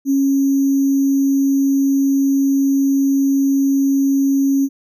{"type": "tone with sample-and-hold", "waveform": "sine", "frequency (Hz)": 274.7, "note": "C#4", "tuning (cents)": -16, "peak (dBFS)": -12, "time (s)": [0.05, 4.69], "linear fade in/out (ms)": 50, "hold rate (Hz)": 6300, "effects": []}